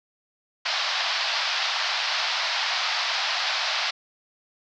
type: band-pass noise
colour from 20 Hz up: white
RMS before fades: -26 dBFS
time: 0.65-3.91 s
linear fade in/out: 10 ms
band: 640 to 5100 Hz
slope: 48 dB/octave
effects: none